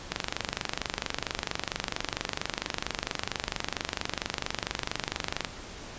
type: click train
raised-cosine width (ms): 0.2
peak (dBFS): -10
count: 131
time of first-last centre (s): 0.12-5.448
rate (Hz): 24.4
effects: pink hiss -43 dBFS RMS until 5.98 s + resampled to 16000 Hz